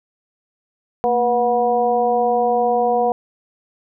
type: harmonic tone with a mistuned harmonic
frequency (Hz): 242.5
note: B3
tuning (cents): -31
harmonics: 1 / 2 / 3 / 4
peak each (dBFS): -27 / -18 / -17 / -26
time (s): 1.04-3.12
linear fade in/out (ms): 0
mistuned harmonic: 1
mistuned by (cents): -100
effects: none